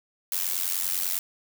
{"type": "noise with amplitude modulation", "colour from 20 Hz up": "blue", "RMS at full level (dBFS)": -24, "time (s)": [0.32, 1.19], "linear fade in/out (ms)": 2, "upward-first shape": "sine", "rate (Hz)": 90, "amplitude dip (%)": 90, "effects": []}